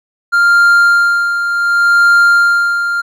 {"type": "tone with tremolo", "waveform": "triangle", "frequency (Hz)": 1397, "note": "F6", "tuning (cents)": 0, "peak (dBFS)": -3, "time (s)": [0.32, 3.02], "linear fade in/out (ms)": 20, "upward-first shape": "sine", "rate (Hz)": 0.68, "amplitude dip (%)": 60, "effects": []}